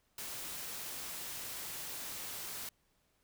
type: noise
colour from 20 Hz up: white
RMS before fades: -43 dBFS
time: 0.18-2.69 s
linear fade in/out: 2 ms
effects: pink hiss -75 dBFS RMS until 3.23 s